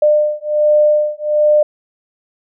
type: beating tone pair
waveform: sine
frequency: 600 / 601.3 Hz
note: D5 / D5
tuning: +37 / +41 cents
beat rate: 1.3 Hz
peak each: -13 dBFS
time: 0.02-1.63 s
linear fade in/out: 5 ms
effects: none